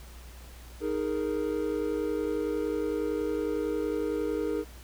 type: chord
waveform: triangle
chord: D# suspended fourth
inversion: none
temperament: equal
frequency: 311.1 / 415.3 / 466.2 Hz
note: D#4 / G#4 / A#4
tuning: 0 / 0 / 0 cents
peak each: -30 dBFS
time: 0.8-4.65 s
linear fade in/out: 50 ms
effects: added 60 Hz sine -45 dBFS peak until 4.83 s + pink hiss -52 dBFS RMS until 4.83 s